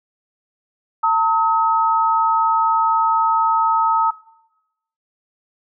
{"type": "tone pair together", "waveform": "sine", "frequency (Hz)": [900, 1275.9], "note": ["A5", "D#6"], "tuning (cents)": [39, 43], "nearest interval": "tritone", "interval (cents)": 604, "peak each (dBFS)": -16, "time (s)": [1.03, 4.11], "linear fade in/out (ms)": 10, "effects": ["noise-tail reverb RT60 0.9 s tail -21 dB re dry"]}